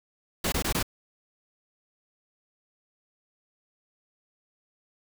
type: noise bursts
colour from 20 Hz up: pink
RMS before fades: -27 dBFS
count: 4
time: 0.44-0.828 s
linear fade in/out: 5 ms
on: 82 ms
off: 20 ms
effects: none